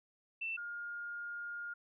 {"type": "tone pair in turn", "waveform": "sine", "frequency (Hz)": [2675, 1417], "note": ["E7", "F6"], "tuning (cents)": [25, 25], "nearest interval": "major seventh", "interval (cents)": 1100, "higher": "first", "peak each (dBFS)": [-36, -40], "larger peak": "first", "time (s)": [[0.41, 0.57], [0.57, 1.74]], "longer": "second", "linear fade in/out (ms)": 10, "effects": []}